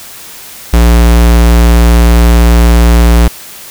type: tone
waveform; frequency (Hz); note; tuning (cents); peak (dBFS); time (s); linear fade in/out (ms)
square; 58.5; A#1; +7; -3; 0.73-3.28; 5
effects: white hiss -29 dBFS RMS until 3.7 s